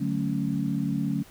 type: chord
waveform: sine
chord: D major seventh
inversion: none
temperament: equal with one note detuned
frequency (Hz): 146.83 / 186.5 / 220 / 277.2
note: D3 / F#3 / A3 / C#4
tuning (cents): 0 / +14 / 0 / 0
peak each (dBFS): -30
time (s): 0-1.23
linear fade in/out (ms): 10
effects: pink hiss -52 dBFS RMS until 1.3 s